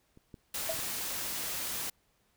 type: clicks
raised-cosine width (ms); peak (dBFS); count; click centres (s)
3; -41 / -33 / -37 / -36; 4; 0.174 / 0.342 / 0.743 / 0.791
type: noise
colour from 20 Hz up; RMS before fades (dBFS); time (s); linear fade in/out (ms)
white; -36; 0.54-1.9; 5
type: tone with exponential decay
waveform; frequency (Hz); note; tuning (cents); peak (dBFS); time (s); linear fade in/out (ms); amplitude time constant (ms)
sine; 648; E5; -30; -27; 0.69-0.79; 5; 21
effects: pink hiss -72 dBFS RMS until 2.36 s